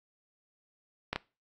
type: clicks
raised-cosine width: 0.3 ms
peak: -15 dBFS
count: 2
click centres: 1.13 / 1.16 s
effects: noise-tail reverb RT60 0.3 s tail -21 dB re dry + AAC 64 kbps